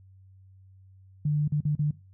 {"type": "tone with dropouts", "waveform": "sine", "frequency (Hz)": 148.6, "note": "D3", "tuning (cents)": 21, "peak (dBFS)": -22, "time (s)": [1.25, 1.91], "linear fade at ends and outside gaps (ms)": 5, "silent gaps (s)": [[1.479, 1.521], [1.606, 1.651], [1.753, 1.791]], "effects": ["noise-tail reverb RT60 0.3 s tail -20 dB re dry", "added 95 Hz sine -51 dBFS peak until 2.13 s"]}